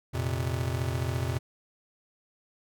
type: chord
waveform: square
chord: F suspended fourth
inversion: none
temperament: just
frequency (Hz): 87.31 / 116.41 / 130.96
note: F2 / Bb2 / C3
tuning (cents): 0 / -2 / +2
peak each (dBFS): -33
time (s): 0.13-1.39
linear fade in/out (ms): 20
effects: none